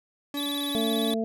40% pulse tone with pitch glide, 286 to 283.9 Hz, D4 to C#4, -46 to +41 cents, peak -29 dBFS, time 0.34-1.14 s, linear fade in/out 2 ms, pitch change -13 cents, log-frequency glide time 0.55-0.76 s
square tone with vibrato, 3657 Hz, A#7, 34 cents flat, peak -31 dBFS, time 0.37-1.14 s, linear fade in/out 2 ms, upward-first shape square, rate 17 Hz, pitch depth 100 cents each way
harmonic tone, 223.9 Hz, A3, 30 cents sharp, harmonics 1 / 2 / 3, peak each -27 / -30 / -32 dBFS, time 0.75-1.24 s, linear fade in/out 0 ms
effects none

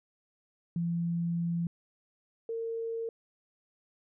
sine tone pair in turn, 170 / 456.3 Hz, F3 / A#4, -46 / -37 cents, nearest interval octave + perfect fourth, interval 1709 cents, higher second, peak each -28 / -32 dBFS, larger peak first, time 0.76-1.67 / 2.49-3.09 s, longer first, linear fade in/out 2 ms, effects none

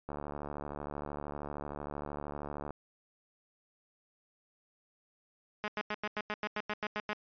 click train, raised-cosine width 1 ms, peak -26 dBFS, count 192, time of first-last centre 0.09-2.706 s, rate 73 Hz
5% pulse tone bursts, 210.5 Hz, G#3, 24 cents sharp, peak -22 dBFS, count 12, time 5.64-7.132 s, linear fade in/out 0 ms, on 40 ms, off 92 ms
effects resampled to 11025 Hz

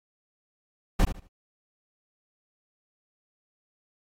brown noise with echo, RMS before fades -18 dBFS, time 0.99-1.05 s, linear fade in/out 10 ms, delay 75 ms, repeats 3, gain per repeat -12 dB, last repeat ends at 1.275 s, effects AAC 48 kbps

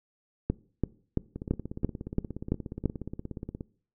two click trains, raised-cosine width 3 ms, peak -23 / -12 dBFS, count 39 / 8, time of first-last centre 1.36-3.609 / 0.5-2.857 s, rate 16.9 / 2.97 Hz, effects noise-tail reverb RT60 0.5 s tail -22 dB re dry

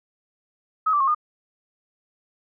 sine tone with pitch steps, 1274 / 1168 / 1082 / 1219 Hz, D#6 / D6 / C#6 / D#6, +41 / -10 / -42 / -36 cents, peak -17 dBFS, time 0.86-1.148 s, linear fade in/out 10 ms, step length 72 ms, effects none

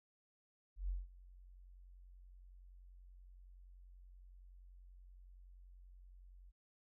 sine tone with ADSR envelope, 45.27 Hz, F#1, 37 cents flat, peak -35 dBFS, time 0.76-6.52 s, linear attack 130 ms, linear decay 180 ms, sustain -21 dB, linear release 31 ms, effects none

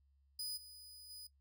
sawtooth tone with level steps, 4978 Hz, D#8, in tune, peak -37 / -50 / -46 dBFS, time 0.39-1.27 s, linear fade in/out 5 ms, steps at 0.56 / 1.09 s, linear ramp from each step 20 ms, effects noise-tail reverb RT60 0.1 s tail -18 dB re dry + added 69 Hz sine -69 dBFS peak until 1.4 s

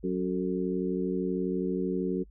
harmonic tone with a mistuned harmonic, 92.5 Hz, F#2, in tune, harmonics 2 / 3 / 4 / 5, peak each -31 / -33 / -31 / -35 dBFS, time 0.03-2.24 s, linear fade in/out 20 ms, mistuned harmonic 5, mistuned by -53 cents, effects noise-tail reverb RT60 0.1 s tail -26 dB re dry + added 50 Hz sine -50 dBFS peak until 2.3 s

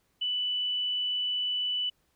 sine tone, 2978 Hz, F#7, 11 cents sharp, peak -27 dBFS, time 0.21-1.9 s, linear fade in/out 10 ms, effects pink hiss -72 dBFS RMS until 2.15 s

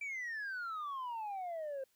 sine exponential sweep, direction down, 2349 to 523.3 Hz, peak -36 dBFS, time 0.01-1.84 s, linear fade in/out 5 ms, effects tanh soft clip ceiling -37 dBFS + white hiss -75 dBFS RMS until 1.95 s

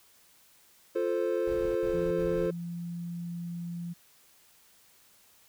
triangle chord, F major, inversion none, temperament equal, 349.2 / 440 / 523.3 Hz, F4 / A4 / C5, 0 / 0 / 0 cents, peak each -29 dBFS, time 0.95-2.51 s, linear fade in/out 10 ms
brown noise bursts, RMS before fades -42 dBFS, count 3, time 1.47-2.466 s, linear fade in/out 2 ms, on 280 ms, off 78 ms
sine tone with pitch glide, 170.6 to 171.99 Hz, F3 to F3, -40 to -26 cents, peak -34 dBFS, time 1.93-3.94 s, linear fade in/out 20 ms, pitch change +14 cents, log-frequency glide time 2.28-2.72 s
effects white hiss -61 dBFS RMS until 5.48 s

